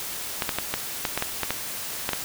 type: clicks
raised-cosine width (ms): 0.3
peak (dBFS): -8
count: 11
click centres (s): 0.422 / 0.492 / 0.586 / 0.74 / 1.052 / 1.176 / 1.224 / 1.433 / 1.506 / 2.091 / 2.133
effects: white hiss -33 dBFS RMS until 2.24 s